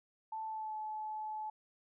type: tone with pitch glide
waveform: sine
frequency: 880 to 861.4 Hz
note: A5 to A5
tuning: 0 to -37 cents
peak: -38 dBFS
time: 0.32-1.5 s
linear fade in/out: 5 ms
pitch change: -37 cents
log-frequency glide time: 0.45-0.76 s
effects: none